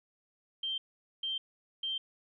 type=tone bursts; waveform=sine; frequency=3147 Hz; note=G7; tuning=6 cents sharp; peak=-32 dBFS; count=3; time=0.63-1.98 s; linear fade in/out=5 ms; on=150 ms; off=450 ms; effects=none